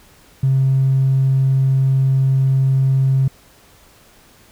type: tone with tanh clipping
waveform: triangle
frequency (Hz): 133.8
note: C3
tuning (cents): +39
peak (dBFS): -11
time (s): 0.43-3.28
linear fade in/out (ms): 5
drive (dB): 1
effects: pink hiss -49 dBFS RMS until 4.51 s